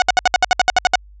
sawtooth tone bursts, 735 Hz, F#5, 12 cents flat, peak -5 dBFS, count 12, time 0-0.955 s, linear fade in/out 0 ms, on 20 ms, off 65 ms, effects added 50 Hz sine -40 dBFS peak until 1.2 s + resampled to 16000 Hz

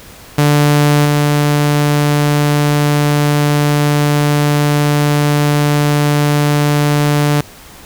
sawtooth tone with level steps, 146.83 Hz, D3, in tune, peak -4 / -6 dBFS, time 0.38-7.41 s, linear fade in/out 5 ms, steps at 1.05 s, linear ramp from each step 2 ms, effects pink hiss -37 dBFS RMS until 7.85 s

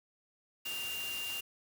sine tone in noise, 2794 Hz, F7, in tune, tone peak -37 dBFS, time 0.65-1.41 s, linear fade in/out 10 ms, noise white, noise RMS -43 dBFS, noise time 0.65-1.41 s, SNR +3 dB, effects none

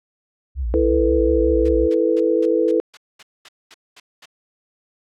sine tone with vibrato, 61.74 Hz, B1, in tune, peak -20 dBFS, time 0.55-1.89 s, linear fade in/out 50 ms, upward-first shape sine, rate 5.5 Hz, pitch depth 180 cents each way
sine chord, E suspended fourth, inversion none, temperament equal, 329.6 / 440 / 493.9 Hz, E4 / A4 / B4, 0 / 0 / 0 cents, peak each -19 dBFS, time 0.74-2.8 s, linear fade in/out 0 ms
blue noise bursts, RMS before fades -29 dBFS, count 11, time 1.65-4.257 s, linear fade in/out 5 ms, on 37 ms, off 220 ms
effects low-pass 3000 Hz 12 dB/octave

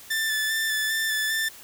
sawtooth tone with vibrato, 1762 Hz, A6, 2 cents sharp, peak -20 dBFS, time 0.1-1.49 s, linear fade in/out 10 ms, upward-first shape square, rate 2.5 Hz, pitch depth 16 cents each way, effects white hiss -46 dBFS RMS until 1.63 s

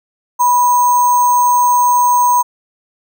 sine tone with sample-and-hold, 981 Hz, B5, 12 cents flat, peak -8 dBFS, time 0.39-2.43 s, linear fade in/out 20 ms, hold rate 7350 Hz, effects none

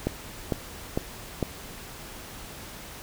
click train, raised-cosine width 2 ms, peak -11 dBFS, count 4, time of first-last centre 0.07-1.427 s, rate 2.21 Hz, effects pink hiss -42 dBFS RMS until 3.02 s

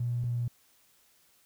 triangle tone pair in turn, 120.5 / 120.06 Hz, B2 / B2, -42 / -48 cents, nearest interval unison, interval 6 cents, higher first, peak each -24 dBFS, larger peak neither, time 0-0.24 / 0.24-0.48 s, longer neither, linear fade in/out 5 ms, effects tanh soft clip ceiling -26 dBFS + white hiss -65 dBFS RMS until 1.45 s

